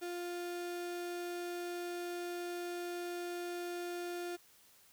35% pulse tone, 350.6 Hz, F4, 7 cents sharp, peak -37 dBFS, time 0.01-4.37 s, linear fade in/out 20 ms, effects white hiss -64 dBFS RMS until 4.92 s

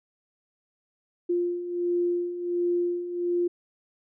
sine beating tone pair, 349.2 / 350.6 Hz, F4 / F4, 0 / +7 cents, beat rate 1.4 Hz, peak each -31 / -25 dBFS, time 1.29-3.48 s, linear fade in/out 10 ms, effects none

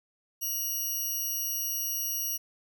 10% pulse tone pair together, 2878 / 5756 Hz, F#7 / F#8, -49 / -49 cents, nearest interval octave, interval 1200 cents, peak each -31 / -26 dBFS, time 0.41-2.38 s, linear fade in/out 20 ms, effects none

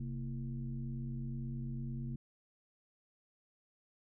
sine tone with frequency modulation, 132.6 Hz, C3, 23 cents sharp, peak -37 dBFS, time 0-2.16 s, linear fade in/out 5 ms, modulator 98 Hz, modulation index 1, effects none

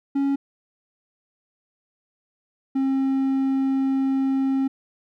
triangle tone pair in turn, 277.2 / 268.4 Hz, C#4 / C4, 0 / +44 cents, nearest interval minor second, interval 56 cents, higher first, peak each -17 dBFS, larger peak neither, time 0.15-0.36 / 2.75-4.68 s, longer second, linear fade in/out 10 ms, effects none

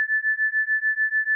sine beating tone pair, 1744 / 1750.8 Hz, A6 / A6, -16 / -9 cents, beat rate 6.8 Hz, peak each -23 dBFS, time 0-1.35 s, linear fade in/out 0 ms, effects none

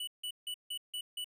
square tone bursts, 2960 Hz, F#7, in tune, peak -37 dBFS, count 6, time 0-1.244 s, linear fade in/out 5 ms, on 74 ms, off 160 ms, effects none

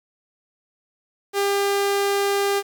sawtooth tone, 400 Hz, G4, 35 cents sharp, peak -15 dBFS, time 1.33-2.63 s, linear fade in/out 50 ms, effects 8-bit

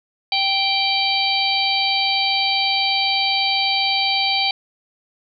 harmonic tone with a mistuned harmonic, 784 Hz, G5, in tune, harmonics 1 / 3 / 4 / 5 / 6, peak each -23 / -23 / -23 / -23 / -23 dBFS, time 0.32-4.51 s, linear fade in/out 2 ms, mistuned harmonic 6, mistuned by -45 cents, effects none

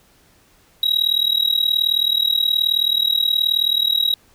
triangle tone with amplitude modulation, 3845 Hz, B7, 47 cents flat, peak -10 dBFS, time 0.83-4.14 s, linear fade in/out 2 ms, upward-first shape sine, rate 38.8 Hz, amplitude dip 90%, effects pink hiss -55 dBFS RMS until 4.34 s

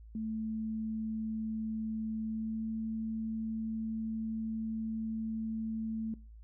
sine tone with pitch glide, 220 to 221.9 Hz, A3 to A3, 0 to +15 cents, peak -34 dBFS, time 0.15-6.14 s, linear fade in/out 2 ms, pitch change +15 cents, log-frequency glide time 2.24-2.66 s, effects noise-tail reverb RT60 0.4 s tail -23 dB re dry + added 55 Hz sine -49 dBFS peak until 6.43 s

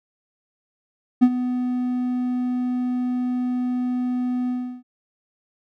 triangle tone with ADSR envelope, 249.2 Hz, B3, 16 cents sharp, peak -6 dBFS, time 1.21-4.83 s, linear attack 20 ms, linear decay 58 ms, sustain -13 dB, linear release 340 ms, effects none

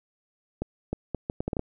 accelerating click train, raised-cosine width 2 ms, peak -15 dBFS, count 9, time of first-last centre 0.62-1.594 s, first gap 310 ms, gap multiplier 0.7, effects none

